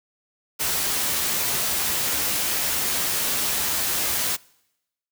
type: noise with comb filter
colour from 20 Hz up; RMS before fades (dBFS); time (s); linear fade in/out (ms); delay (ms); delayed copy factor
white; -24; 0.59-4.37; 20; 14; +0.5
effects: noise-tail reverb RT60 0.9 s tail -25 dB re dry